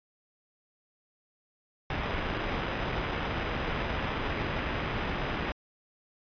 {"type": "noise with sample-and-hold", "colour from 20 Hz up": "pink", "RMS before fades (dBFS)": -32, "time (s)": [1.9, 5.52], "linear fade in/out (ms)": 2, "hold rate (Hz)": 4410, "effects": ["resampled to 11025 Hz"]}